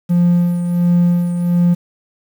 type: tone with tremolo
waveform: triangle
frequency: 174.61 Hz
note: F3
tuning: in tune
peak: -6 dBFS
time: 0.09-1.75 s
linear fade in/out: 20 ms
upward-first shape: sine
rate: 1.4 Hz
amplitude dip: 60%
effects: tanh soft clip ceiling -3 dBFS + 7-bit